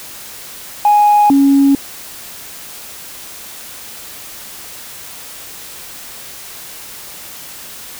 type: tone pair in turn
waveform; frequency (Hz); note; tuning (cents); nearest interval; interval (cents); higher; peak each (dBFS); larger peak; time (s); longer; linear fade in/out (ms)
sine; 830.6 / 277.2; G#5 / C#4; 0 / 0; octave + perfect fifth; 1900; first; -5; neither; 0.85-1.3 / 1.3-1.75; neither; 2
effects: tanh soft clip ceiling -3 dBFS + white hiss -32 dBFS RMS until 7.99 s